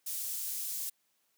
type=high-pass noise; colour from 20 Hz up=pink; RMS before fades=-37 dBFS; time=0.06-0.9 s; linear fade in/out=10 ms; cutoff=9000 Hz; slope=12 dB/octave; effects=white hiss -75 dBFS RMS until 1.37 s + high-pass 150 Hz 12 dB/octave